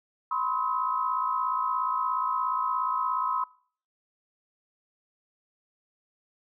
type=tone cluster; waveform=sine; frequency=999 / 1056 / 1280 Hz; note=B5 / C6 / D#6; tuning=+20 / +16 / +49 cents; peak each=-30 dBFS; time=0.31-3.44 s; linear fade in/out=5 ms; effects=noise-tail reverb RT60 0.5 s tail -23 dB re dry